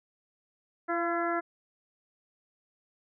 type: harmonic tone with a mistuned harmonic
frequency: 338.9 Hz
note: E4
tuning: 48 cents sharp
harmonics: 1 / 2 / 3 / 4 / 5 / 6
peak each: -32 / -32 / -38 / -33 / -37 / -43 dBFS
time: 0.88-1.41 s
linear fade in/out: 20 ms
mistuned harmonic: 2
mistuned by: +22 cents
effects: none